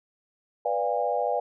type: chord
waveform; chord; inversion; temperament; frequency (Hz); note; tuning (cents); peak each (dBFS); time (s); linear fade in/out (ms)
sine; B diminished seventh; none; equal with one note detuned; 493.9 / 587.3 / 698.5 / 813; B4 / D5 / F5 / Ab5; 0 / 0 / 0 / -37; -29; 0.65-1.4; 5
effects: none